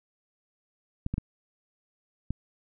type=clicks; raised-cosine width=5 ms; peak=-17 dBFS; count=4; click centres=1.064 / 1.14 / 1.181 / 2.306 s; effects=none